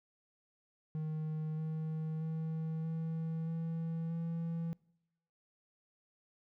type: tone with pitch steps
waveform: triangle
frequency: 156 / 158 / 160.02 / 162.06 / 164.13 / 166.23 Hz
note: D#3 / D#3 / D#3 / E3 / E3 / E3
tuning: +5 / +27 / +49 / -29 / -7 / +15 cents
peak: -33 dBFS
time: 0.95-4.73 s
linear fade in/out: 0 ms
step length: 630 ms
effects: noise-tail reverb RT60 0.8 s tail -25 dB re dry

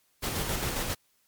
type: noise with tremolo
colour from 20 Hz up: pink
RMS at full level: -30 dBFS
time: 0.22-0.95 s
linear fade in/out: 20 ms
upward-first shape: square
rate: 7.4 Hz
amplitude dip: 30%
effects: white hiss -69 dBFS RMS until 1.27 s + MP3 96 kbps

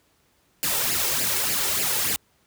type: noise with flanger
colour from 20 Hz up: white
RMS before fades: -24 dBFS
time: 0.63-2.16 s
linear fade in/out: 0 ms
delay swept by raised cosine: 0.4 to 2.3 ms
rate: 3.4 Hz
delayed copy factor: +0.65
effects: pink hiss -64 dBFS RMS until 2.46 s + high-pass 60 Hz 12 dB/octave

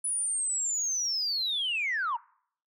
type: linear sweep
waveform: sine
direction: down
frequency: 10010 to 880 Hz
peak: -26 dBFS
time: 0.04-2.17 s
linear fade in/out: 10 ms
effects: noise-tail reverb RT60 0.6 s tail -23 dB re dry + tanh soft clip ceiling -23 dBFS

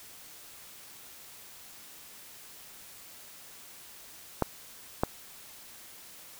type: clicks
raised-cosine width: 1 ms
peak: -10 dBFS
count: 2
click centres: 4.423 / 5.035 s
effects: white hiss -50 dBFS RMS until 6.39 s

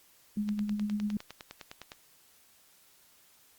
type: tone with tremolo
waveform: sine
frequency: 208.4 Hz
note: G#3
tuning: 6 cents sharp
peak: -27 dBFS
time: 0.37-1.17 s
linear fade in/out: 2 ms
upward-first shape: sine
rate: 9.2 Hz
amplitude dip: 50%
type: click train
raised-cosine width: 0.2 ms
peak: -25 dBFS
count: 15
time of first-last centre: 0.49-1.919 s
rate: 9.8 Hz
effects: white hiss -62 dBFS RMS until 3.58 s + Opus 48 kbps

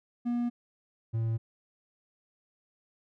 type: tone pair in turn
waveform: triangle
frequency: 240 / 113.26 Hz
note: B3 / A#2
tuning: -49 / -49 cents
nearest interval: octave + minor second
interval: 1300 cents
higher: first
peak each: -25 dBFS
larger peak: neither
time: 0.25-0.5 / 1.13-1.38 s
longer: neither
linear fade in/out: 20 ms
effects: none

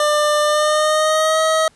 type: tone with pitch glide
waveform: 25% pulse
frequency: 597 to 636.2 Hz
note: D5 to D#5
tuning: +28 to +38 cents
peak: -10 dBFS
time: 0-1.68 s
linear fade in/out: 2 ms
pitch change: +110 cents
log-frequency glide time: 0.42-1.4 s
effects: pink hiss -54 dBFS RMS until 1.75 s + resampled to 24000 Hz

